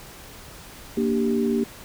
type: chord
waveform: sine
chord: G minor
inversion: first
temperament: equal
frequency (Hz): 233.1 / 293.7 / 392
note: Bb3 / D4 / G4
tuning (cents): 0 / 0 / 0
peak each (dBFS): -22 / -28 / -24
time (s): 0.97-1.64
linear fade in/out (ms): 5
effects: pink hiss -43 dBFS RMS until 1.84 s